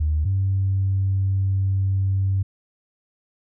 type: tone pair in turn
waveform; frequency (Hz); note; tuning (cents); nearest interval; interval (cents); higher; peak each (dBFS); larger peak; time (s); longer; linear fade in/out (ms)
sine; 76.6 / 96.51; D#2 / G2; -27 / -27; major third; 400; second; -17; neither; 0-0.25 / 0.25-2.43; second; 10
effects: tanh soft clip ceiling -13 dBFS